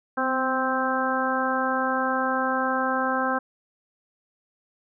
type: harmonic tone with a mistuned harmonic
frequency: 261.6 Hz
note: C4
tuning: in tune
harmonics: 1 / 2 / 3 / 4 / 5 / 6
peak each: -29 / -29 / -29 / -29 / -29 / -29 dBFS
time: 0.17-3.39 s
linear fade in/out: 10 ms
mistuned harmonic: 1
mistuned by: -27 cents
effects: none